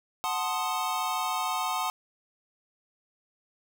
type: chord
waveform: square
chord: F# diminished seventh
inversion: none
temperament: equal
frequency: 740 / 880 / 1046.5 / 1244.5 Hz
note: F#5 / A5 / C6 / Eb6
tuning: 0 / 0 / 0 / 0 cents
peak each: -34 dBFS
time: 0.24-1.9 s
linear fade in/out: 0 ms
effects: none